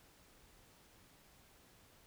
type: silence
effects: pink hiss -65 dBFS RMS until 2.06 s